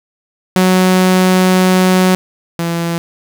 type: tone pair in turn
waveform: sawtooth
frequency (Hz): 185 / 168.84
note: F#3 / E3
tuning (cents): 0 / +42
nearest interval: major second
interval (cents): 158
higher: first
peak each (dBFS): -4 / -11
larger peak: first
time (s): 0.56-2.15 / 2.59-2.98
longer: first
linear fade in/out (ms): 0
effects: 7-bit